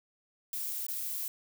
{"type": "noise with dropouts", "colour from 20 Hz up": "violet", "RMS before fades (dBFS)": -36, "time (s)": [0.53, 1.28], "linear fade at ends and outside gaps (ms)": 1, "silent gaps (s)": [0.866, 0.884], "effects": []}